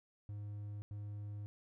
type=tone bursts at uneven times; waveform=triangle; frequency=103.3 Hz; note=G#2; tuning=9 cents flat; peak=-40 dBFS; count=2; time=0.29-0.82 / 0.91-1.46 s; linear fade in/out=0 ms; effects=none